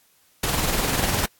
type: noise with tremolo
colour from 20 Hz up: pink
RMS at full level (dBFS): -21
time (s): 0.43-1.26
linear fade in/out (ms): 5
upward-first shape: sine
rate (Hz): 20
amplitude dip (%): 45
effects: white hiss -60 dBFS RMS until 1.39 s + AAC 64 kbps